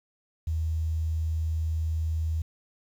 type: tone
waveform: sine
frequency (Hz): 80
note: D#2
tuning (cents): +49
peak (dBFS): -25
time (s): 0.47-2.42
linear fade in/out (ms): 5
effects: 9-bit